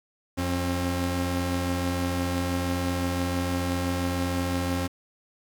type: tone pair together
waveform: sawtooth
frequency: 87.31 / 267.9 Hz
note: F2 / C4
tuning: 0 / +41 cents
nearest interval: octave + perfect fifth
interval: 1941 cents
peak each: -24 dBFS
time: 0.37-4.88 s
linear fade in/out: 20 ms
effects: 8-bit